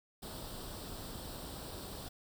pink noise with comb filter, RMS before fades -45 dBFS, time 0.22-2.09 s, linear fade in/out 10 ms, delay 0.23 ms, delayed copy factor +0.65, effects none

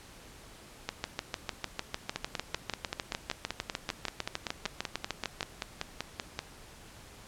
two click trains, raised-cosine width 0.2 ms, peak -14 / -15 dBFS, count 31 / 23, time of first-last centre 0.89-5.408 / 2.16-6.391 s, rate 6.64 / 5.2 Hz, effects pink hiss -52 dBFS RMS until 7.27 s + low-pass 11000 Hz 12 dB/octave

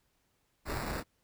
pink noise with sample-and-hold, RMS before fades -36 dBFS, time 0.65-1.04 s, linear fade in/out 50 ms, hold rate 3150 Hz, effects pink hiss -75 dBFS RMS until 1.23 s

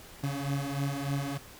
30% pulse beating tone pair, 138.59 / 141.89 Hz, C#3 / C#3, 0 / +41 cents, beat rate 3.3 Hz, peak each -30 / -31 dBFS, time 0.23-1.38 s, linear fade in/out 10 ms, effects pink hiss -50 dBFS RMS until 1.59 s

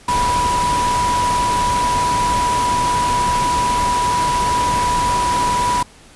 sine tone in noise, 980 Hz, B5, 14 cents flat, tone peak -15 dBFS, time 0.08-5.83 s, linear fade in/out 5 ms, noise pink, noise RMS -23 dBFS, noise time 0.08-5.83 s, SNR +5 dB, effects pink hiss -45 dBFS RMS until 6.15 s + resampled to 24000 Hz

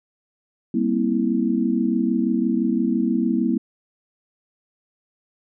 sine chord, C dominant seventh, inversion second, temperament just, 196.22 / 235.5 / 261.6 / 327 Hz, G3 / Bb3 / C4 / E4, +2 / +18 / 0 / -14 cents, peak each -25 / -21 / -25 / -24 dBFS, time 0.74-3.58 s, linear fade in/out 5 ms, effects none

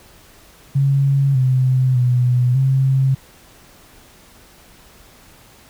sine tone with pitch steps, 138.2 / 129.2 / 124.1 / 133.6 Hz, C#3 / C3 / B2 / C3, -5 / -21 / +9 / +36 cents, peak -12 dBFS, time 0.75-3.15 s, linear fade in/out 10 ms, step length 600 ms, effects pink hiss -47 dBFS RMS until 5.69 s

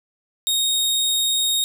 sawtooth tone, 3729 Hz, A#7, in tune, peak -15 dBFS, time 0.47-1.64 s, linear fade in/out 0 ms, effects none

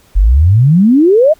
sine exponential sweep, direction up, 42.46 to 658 Hz, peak -4 dBFS, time 0.15-1.34 s, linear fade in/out 20 ms, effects pink hiss -48 dBFS RMS until 1.39 s

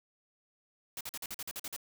white noise bursts, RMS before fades -40 dBFS, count 10, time 0.97-1.764 s, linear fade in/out 2 ms, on 38 ms, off 46 ms, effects none

